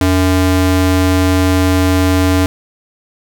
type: ring-modulated tone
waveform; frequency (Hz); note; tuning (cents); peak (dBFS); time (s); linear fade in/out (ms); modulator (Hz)
square; 185; F#3; 0; -7; 0.01-2.46; 0; 99.6
effects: none